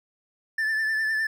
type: tone with vibrato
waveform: triangle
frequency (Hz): 1760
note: A6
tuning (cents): 0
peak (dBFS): -21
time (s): 0.58-1.27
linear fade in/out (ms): 5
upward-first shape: triangle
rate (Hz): 9.8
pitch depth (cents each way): 40
effects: none